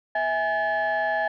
sine tone cluster, 651 / 826 / 1725 Hz, E5 / G#5 / A6, -22 / -10 / -35 cents, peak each -25 dBFS, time 0.15-1.28 s, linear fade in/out 5 ms, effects tanh soft clip ceiling -17 dBFS

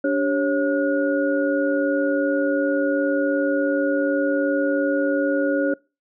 sine tone cluster, 288.8 / 391.5 / 548 / 1445 Hz, D4 / G4 / C#5 / F#6, -29 / -2 / -20 / -41 cents, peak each -21 / -29 / -21 / -28 dBFS, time 0.04-5.74 s, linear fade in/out 5 ms, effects noise-tail reverb RT60 0.3 s tail -25 dB re dry

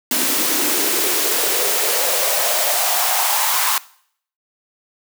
white noise with high-pass filter sweep, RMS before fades -18 dBFS, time 0.11-3.78 s, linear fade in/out 2 ms, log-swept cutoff 250 to 990 Hz, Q 4.2, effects noise-tail reverb RT60 0.6 s tail -20 dB re dry

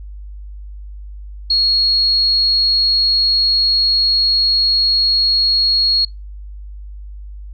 sine tone, 4310 Hz, C#8, 49 cents flat, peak -11 dBFS, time 1.5-6.05 s, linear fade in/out 5 ms, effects noise-tail reverb RT60 0.2 s tail -23 dB re dry + added 50 Hz sine -29 dBFS peak until 7.53 s

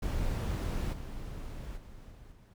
brown noise with level steps, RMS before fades -32 / -41 / -49 / -51 / -55 dBFS, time 0.02-2.54 s, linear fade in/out 10 ms, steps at 0.92 / 1.76 / 2.1 / 2.31 s, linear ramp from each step 20 ms, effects none

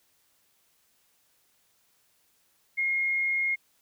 sine tone, 2145 Hz, C7, 42 cents sharp, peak -24 dBFS, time 2.77-3.56 s, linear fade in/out 20 ms, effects white hiss -68 dBFS RMS until 3.81 s

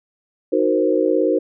sine chord, C half-diminished seventh, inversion first, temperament equal, 311.1 / 370 / 466.2 / 523.3 Hz, Eb4 / Gb4 / Bb4 / C5, 0 / 0 / 0 / 0 cents, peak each -20 dBFS, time 0.52-1.39 s, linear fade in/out 10 ms, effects none

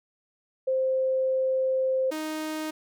sine / sawtooth tone pair in turn, 523.3 / 311.2 Hz, C5 / D#4, 0 / 0 cents, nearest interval major sixth, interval 900 cents, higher first, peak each -22 / -26 dBFS, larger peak first, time 0.67-2.11 / 2.11-2.71 s, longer first, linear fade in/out 10 ms, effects none

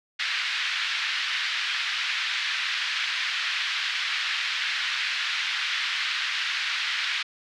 pink band-pass noise, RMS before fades -28 dBFS, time 0.19-7.23 s, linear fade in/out 10 ms, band 1600 to 4200 Hz, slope 24 dB/octave, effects none

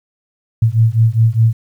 sine beating tone pair, 110.6 / 115.5 Hz, A2 / A#2, +9 / -16 cents, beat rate 4.9 Hz, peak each -12 dBFS, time 0.62-1.53 s, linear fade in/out 5 ms, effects 8-bit

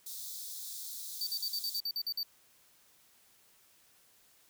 white high-pass noise, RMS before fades -43 dBFS, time 0.06-1.8 s, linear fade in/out 5 ms, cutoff 3500 Hz, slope 96 dB/octave
square tone bursts, 4600 Hz, D8, 37 cents flat, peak -33 dBFS, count 10, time 1.21-2.231 s, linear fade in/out 2 ms, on 58 ms, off 49 ms
effects white hiss -65 dBFS RMS until 4.49 s

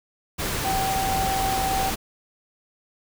sine tone in noise, 771 Hz, G5, 29 cents flat, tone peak -23 dBFS, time 0.64-1.91 s, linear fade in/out 20 ms, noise pink, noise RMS -27 dBFS, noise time 0.38-1.96 s, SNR +1 dB, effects none

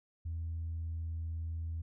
sine tone with pitch glide, 82.41 to 81.89 Hz, E2 to E2, 0 to -11 cents, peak -34 dBFS, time 0.25-1.82 s, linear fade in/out 10 ms, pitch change -11 cents, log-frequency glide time 0.36-1.17 s, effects tanh soft clip ceiling -32 dBFS

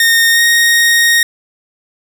sawtooth tone with pitch glide, 1840 to 1863.5 Hz, A#6 to A#6, -23 to -1 cents, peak -4 dBFS, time 0-1.23 s, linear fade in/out 2 ms, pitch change +22 cents, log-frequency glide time 0.31-0.41 s, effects none

